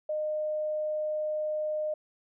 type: tone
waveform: sine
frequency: 612 Hz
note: D#5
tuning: 29 cents flat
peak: -28 dBFS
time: 0.09-1.94 s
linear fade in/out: 5 ms
effects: none